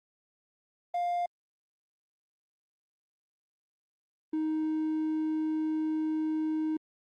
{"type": "tone pair in turn", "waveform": "triangle", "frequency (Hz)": [702, 312.7], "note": ["F5", "D#4"], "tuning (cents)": [9, 9], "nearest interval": "octave + major second", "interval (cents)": 1400, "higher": "first", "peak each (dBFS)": -25, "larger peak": "neither", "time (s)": [[0.94, 1.26], [4.33, 6.77]], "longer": "second", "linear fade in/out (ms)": 5, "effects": ["tanh soft clip ceiling -21 dBFS", "Opus 32 kbps"]}